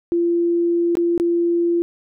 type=tone with dropouts; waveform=sine; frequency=342.6 Hz; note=F4; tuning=33 cents flat; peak=-15 dBFS; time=0.12-1.82 s; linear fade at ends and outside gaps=0 ms; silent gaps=0.953-0.97 / 1.178-1.199 s; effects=none